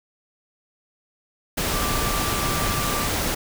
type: tone in noise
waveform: sine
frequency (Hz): 1174.7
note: D6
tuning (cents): 0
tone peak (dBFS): -29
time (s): 1.73-3.08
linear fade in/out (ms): 10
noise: pink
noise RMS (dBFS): -24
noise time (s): 1.57-3.35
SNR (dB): -8
effects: none